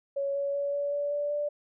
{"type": "tone with pitch steps", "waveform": "sine", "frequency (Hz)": [557, 561.8, 566.7, 571.7, 576.6, 581.7, 586.7], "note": ["C#5", "C#5", "C#5", "D5", "D5", "D5", "D5"], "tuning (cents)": [8, 23, 38, -47, -32, -17, -2], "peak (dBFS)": -27, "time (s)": [0.16, 1.49], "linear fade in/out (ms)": 10, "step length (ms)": 190, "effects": []}